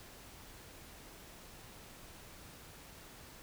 silence, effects pink hiss -54 dBFS RMS until 3.42 s

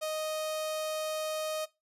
sawtooth tone with notch filter, 622.3 Hz, D#5, in tune, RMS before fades -34 dBFS, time 0.01-1.66 s, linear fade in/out 20 ms, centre 1700 Hz, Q 1.6, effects noise-tail reverb RT60 0.2 s tail -18 dB re dry + resampled to 32000 Hz

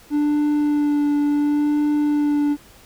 triangle tone with vibrato, 293.7 Hz, D4, in tune, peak -14 dBFS, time 0.1-2.57 s, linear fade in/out 50 ms, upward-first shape sine, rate 0.7 Hz, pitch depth 15 cents each way, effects pink hiss -48 dBFS RMS until 2.85 s

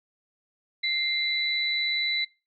sine tone pair together, 2093 / 3972 Hz, C7 / B7, 0 / +9 cents, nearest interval major seventh, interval 1109 cents, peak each -27 dBFS, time 0.83-2.25 s, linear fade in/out 10 ms, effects noise-tail reverb RT60 0.3 s tail -23 dB re dry

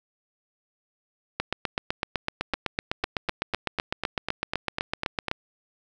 two click trains, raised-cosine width 0.3 ms, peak -9 / -11 dBFS, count 32 / 12, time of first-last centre 1.4-5.314 / 2.54-5.283 s, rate 7.92 / 4.01 Hz, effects none

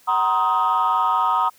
sine chord, C half-diminished seventh, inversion second, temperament just, 753.5 / 941.9 / 1046.5 / 1255.8 Hz, Gb5 / Bb5 / C6 / Eb6, +31 / +18 / 0 / +16 cents, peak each -24 / -19 / -24 / -19 dBFS, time 0.07-1.5 s, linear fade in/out 20 ms, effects tanh soft clip ceiling -11 dBFS + white hiss -54 dBFS RMS until 1.58 s

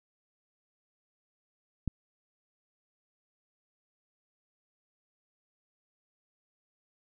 click, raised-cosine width 5 ms, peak -18 dBFS, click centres 1.877 s, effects none

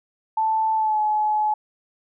sine tone with pitch glide, 880 to 851.5 Hz, A5 to G#5, 0 to +43 cents, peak -18 dBFS, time 0.37-1.54 s, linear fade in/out 5 ms, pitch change -57 cents, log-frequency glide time 0.75-1 s, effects none

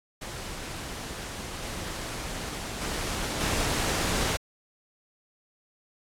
pink noise with level steps, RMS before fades -37 / -35 / -31 / -27 dBFS, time 0.21-4.37 s, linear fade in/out 10 ms, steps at 1.62 / 2.81 / 3.4 s, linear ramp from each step 10 ms, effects low-pass 10000 Hz 12 dB/octave + AAC 64 kbps

